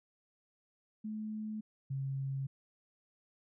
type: tone pair in turn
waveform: sine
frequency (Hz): 215.4 / 135.69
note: A3 / C#3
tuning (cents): -37 / -37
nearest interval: minor sixth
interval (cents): 800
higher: first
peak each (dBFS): -37 / -34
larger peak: second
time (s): 1.04-1.61 / 1.9-2.47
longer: neither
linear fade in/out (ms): 10
effects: none